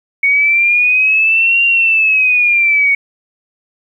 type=linear two-way sweep; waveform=sine; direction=up then down; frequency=2223 to 2777 to 2223 Hz; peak=-8 dBFS; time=0.23-2.95 s; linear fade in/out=5 ms; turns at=1.64 s; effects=8-bit